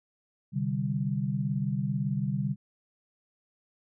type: chord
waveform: sine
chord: C suspended second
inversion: none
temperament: equal with one note detuned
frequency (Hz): 130.81 / 148.88 / 196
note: C3 / D3 / G3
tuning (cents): 0 / +24 / 0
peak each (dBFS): -31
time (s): 0.52-2.56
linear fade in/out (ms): 50
effects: none